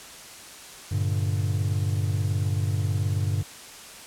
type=chord; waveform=triangle; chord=G minor; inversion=none; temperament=equal with one note detuned; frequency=98 / 116.54 / 144.89 Hz; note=G2 / Bb2 / D3; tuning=0 / 0 / -23 cents; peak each=-22 / -28 / -28 dBFS; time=0.91-3.43 s; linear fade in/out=10 ms; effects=white hiss -43 dBFS RMS until 4.06 s + low-pass 10000 Hz 12 dB/octave